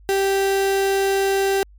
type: tone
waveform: 35% pulse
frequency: 390.8 Hz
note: G4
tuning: 5 cents flat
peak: -15 dBFS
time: 0.09-1.63 s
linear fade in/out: 0 ms
effects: added 50 Hz sine -44 dBFS peak until 1.78 s + MP3 96 kbps